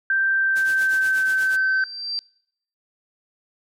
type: tone with pitch glide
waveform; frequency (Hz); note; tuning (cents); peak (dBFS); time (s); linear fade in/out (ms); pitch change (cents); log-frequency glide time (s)
sine; 1568 to 1541.1; G6 to G6; 0 to -30; -17; 0.1-1.84; 2; -30; 0.36-1.24
type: noise with tremolo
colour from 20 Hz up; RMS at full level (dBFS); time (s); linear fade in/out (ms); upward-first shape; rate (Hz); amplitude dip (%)
white; -34; 0.55-1.57; 20; triangle; 8.3; 85
type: tone with exponential growth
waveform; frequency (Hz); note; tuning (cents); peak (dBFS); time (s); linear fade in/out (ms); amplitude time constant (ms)
sine; 4699; D8; 0; -22; 1.17-2.19; 0; 220
effects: noise-tail reverb RT60 0.7 s tail -26 dB re dry + low-pass 12000 Hz 12 dB/octave